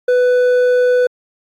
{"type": "tone with hard clipping", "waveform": "sine", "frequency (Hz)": 496.8, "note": "B4", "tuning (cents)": 10, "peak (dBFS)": -11, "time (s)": [0.08, 1.07], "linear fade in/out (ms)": 5, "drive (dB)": 5, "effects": ["AAC 64 kbps"]}